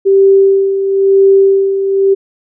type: tone with tremolo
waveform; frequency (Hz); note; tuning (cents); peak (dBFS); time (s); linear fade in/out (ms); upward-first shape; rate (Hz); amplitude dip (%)
sine; 390.5; G4; -7; -3; 0.05-2.15; 20; sine; 1; 60
effects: none